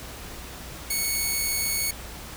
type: tone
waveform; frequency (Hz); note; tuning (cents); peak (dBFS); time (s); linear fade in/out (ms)
5% pulse; 2217; C#7; 0; -14; 0.9-1.91; 5
effects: added 60 Hz sine -43 dBFS peak until 2.36 s + pink hiss -40 dBFS RMS until 2.36 s